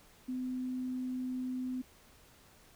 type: tone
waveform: sine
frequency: 254.5 Hz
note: C4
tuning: 48 cents flat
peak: -34 dBFS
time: 0.28-1.82 s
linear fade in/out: 10 ms
effects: pink hiss -61 dBFS RMS until 2.75 s